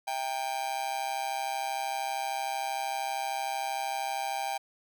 45% pulse tone with amplitude modulation, 792 Hz, G5, 18 cents sharp, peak -27 dBFS, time 0.07-4.58 s, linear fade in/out 10 ms, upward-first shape sine, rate 133 Hz, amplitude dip 80%, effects none

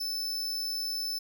45% pulse tone, 5270 Hz, E8, 1 cent flat, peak -31 dBFS, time 0-1.19 s, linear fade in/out 10 ms, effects none

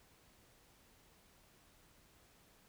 silence, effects pink hiss -67 dBFS RMS until 2.68 s

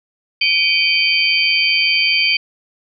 sine tone cluster, 2310 / 2475 / 3106 / 4624 Hz, D7 / D#7 / G7 / D8, -29 / -10 / -17 / -28 cents, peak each -18 dBFS, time 0.41-2.37 s, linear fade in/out 5 ms, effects none

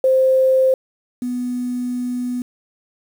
sine tone pair in turn, 523.3 / 247 Hz, C5 / B3, 0 / 0 cents, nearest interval octave + minor second, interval 1300 cents, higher first, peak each -11 / -20 dBFS, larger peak first, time 0.04-0.74 / 1.22-2.42 s, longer second, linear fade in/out 2 ms, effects 7-bit

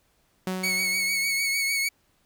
sawtooth tone with exponential decay, 186 Hz, F#3, 9 cents sharp, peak -22 dBFS, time 0.47-1.58 s, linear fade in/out 2 ms, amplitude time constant 240 ms
sawtooth tone with vibrato, 2217 Hz, C#7, in tune, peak -20 dBFS, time 0.63-1.89 s, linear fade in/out 10 ms, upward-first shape triangle, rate 6.6 Hz, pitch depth 37 cents each way
effects pink hiss -67 dBFS RMS until 2.25 s

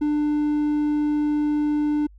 triangle tone, 297.6 Hz, D4, 23 cents sharp, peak -17 dBFS, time 0.01-2.07 s, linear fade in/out 10 ms, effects added 50 Hz sine -45 dBFS peak until 2.18 s

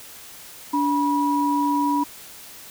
sine tone pair together, 288.6 / 970.7 Hz, D4 / B5, -30 / -30 cents, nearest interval octave + major sixth, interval 2100 cents, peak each -21 dBFS, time 0.73-2.04 s, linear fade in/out 10 ms, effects white hiss -42 dBFS RMS until 2.7 s

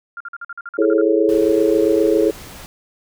sine tone bursts, 1396.9 Hz, F6, in tune, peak -27 dBFS, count 11, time 0.17-1.014 s, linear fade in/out 2 ms, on 34 ms, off 47 ms
sine chord, A major seventh, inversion second, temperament just, 330 / 412.5 / 440 / 550 Hz, E4 / G#4 / A4 / C#5, +2 / -12 / 0 / -14 cents, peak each -17 / -18 / -17 / -20 dBFS, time 0.78-2.31 s, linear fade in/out 10 ms
pink noise, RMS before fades -37 dBFS, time 1.29-2.66 s, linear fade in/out 0 ms
effects none

